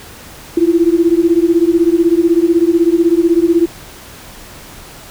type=beating tone pair; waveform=sine; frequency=330 / 346 Hz; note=E4 / F4; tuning=+2 / -16 cents; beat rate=16 Hz; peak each=-11 dBFS; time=0.57-3.66 s; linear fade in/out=5 ms; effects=pink hiss -35 dBFS RMS until 5.1 s